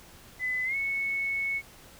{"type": "tone with pitch glide", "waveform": "sine", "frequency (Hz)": [2011, 2206], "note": ["B6", "C#7"], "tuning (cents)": [31, -9], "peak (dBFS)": -27, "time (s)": [0.39, 1.62], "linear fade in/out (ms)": 50, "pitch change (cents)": 160, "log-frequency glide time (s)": [0.64, 0.76], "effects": ["pink hiss -52 dBFS RMS until 1.99 s"]}